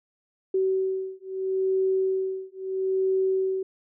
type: beating tone pair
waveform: sine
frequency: 379.6 / 380.36 Hz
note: F#4 / F#4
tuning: +44 / +48 cents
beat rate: 0.76 Hz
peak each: -26 dBFS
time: 0.54-3.63 s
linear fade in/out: 5 ms
effects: none